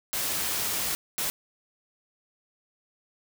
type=noise bursts at uneven times; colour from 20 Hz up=white; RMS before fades=-29 dBFS; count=2; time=0.13-0.95 / 1.18-1.3 s; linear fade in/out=0 ms; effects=none